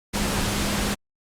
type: tone in noise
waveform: sine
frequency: 202.3 Hz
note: G#3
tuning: 45 cents flat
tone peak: -29 dBFS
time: 0.13-0.95 s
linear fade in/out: 20 ms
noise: pink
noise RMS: -25 dBFS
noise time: 0.13-0.95 s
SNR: -7 dB
effects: low-pass 11000 Hz 12 dB/octave + Opus 48 kbps